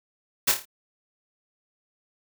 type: noise with echo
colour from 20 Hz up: white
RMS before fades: -20 dBFS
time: 0.47-0.52 s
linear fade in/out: 10 ms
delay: 27 ms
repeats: 5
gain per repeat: -6 dB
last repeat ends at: 0.655 s
effects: none